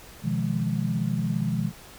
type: chord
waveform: sine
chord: F half-diminished seventh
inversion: second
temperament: just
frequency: 125.72 / 157.15 / 174.61 / 209.5 Hz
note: Cb3 / Eb3 / F3 / Ab3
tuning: +31 / +18 / 0 / +15 cents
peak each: -29 dBFS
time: 0.22-1.72 s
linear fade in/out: 50 ms
effects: pink hiss -47 dBFS RMS until 1.98 s